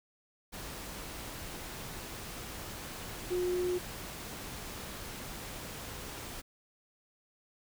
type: tone in noise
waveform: sine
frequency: 359.7 Hz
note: F#4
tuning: 49 cents flat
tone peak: -29 dBFS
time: 3.3-3.79 s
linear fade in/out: 20 ms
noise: pink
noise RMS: -43 dBFS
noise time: 0.52-6.42 s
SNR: +11 dB
effects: none